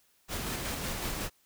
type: noise with tremolo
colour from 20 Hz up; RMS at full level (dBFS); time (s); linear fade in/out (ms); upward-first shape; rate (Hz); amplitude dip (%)
pink; -34; 0.28-1.3; 50; square; 5.4; 25
effects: white hiss -68 dBFS RMS until 1.45 s